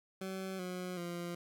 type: tone with pitch steps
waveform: 20% pulse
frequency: 190 / 181.52 / 173.43 Hz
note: F#3 / F#3 / F3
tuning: +46 / -33 / -12 cents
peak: -34 dBFS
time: 0.21-1.35 s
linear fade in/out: 5 ms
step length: 380 ms
effects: none